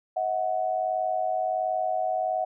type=tone pair together; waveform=sine; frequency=638.6 / 740 Hz; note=D#5 / F#5; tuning=+45 / 0 cents; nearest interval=minor third; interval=255 cents; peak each=-28 / -26 dBFS; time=0.16-2.45 s; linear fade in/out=10 ms; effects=none